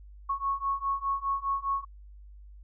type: beating tone pair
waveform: sine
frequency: 1100 / 1104.9 Hz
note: C#6 / C#6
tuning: -14 / -6 cents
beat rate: 4.9 Hz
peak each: -31 / -30 dBFS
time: 0.29-1.85 s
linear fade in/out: 10 ms
effects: added 50 Hz sine -46 dBFS peak until 2.63 s